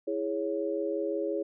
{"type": "chord", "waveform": "sine", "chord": "C# minor", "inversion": "first", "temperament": "equal", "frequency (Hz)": [329.6, 415.3, 554.4], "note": ["E4", "G#4", "C#5"], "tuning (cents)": [0, 0, 0], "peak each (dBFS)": [-33, -32, -33], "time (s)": [0.07, 1.43], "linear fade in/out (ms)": 10, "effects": []}